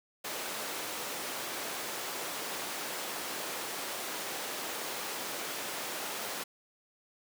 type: high-pass noise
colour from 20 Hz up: pink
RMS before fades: -38 dBFS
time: 0.24-6.44 s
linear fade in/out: 10 ms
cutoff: 390 Hz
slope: 12 dB/octave
effects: none